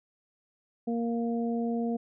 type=harmonic tone; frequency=233.1 Hz; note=A#3; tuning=in tune; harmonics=1 / 2 / 3; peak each=-28 / -34 / -38 dBFS; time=0.87-1.97 s; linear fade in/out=10 ms; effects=none